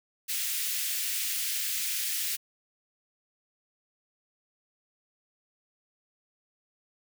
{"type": "high-pass noise", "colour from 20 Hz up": "white", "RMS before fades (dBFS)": -31, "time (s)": [0.28, 2.37], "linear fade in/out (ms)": 20, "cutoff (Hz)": 1900, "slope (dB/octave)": 24, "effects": []}